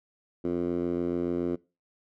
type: tone with band-pass filter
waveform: 10% pulse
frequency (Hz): 87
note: F2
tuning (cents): -6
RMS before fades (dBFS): -29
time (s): 0.44-1.56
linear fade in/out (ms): 10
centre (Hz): 320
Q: 2.2
effects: noise-tail reverb RT60 0.3 s tail -22 dB re dry